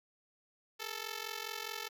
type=ring-modulated tone; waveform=5% pulse; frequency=440 Hz; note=A4; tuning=in tune; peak=-25 dBFS; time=0.79-1.89 s; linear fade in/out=20 ms; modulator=22.4 Hz; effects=none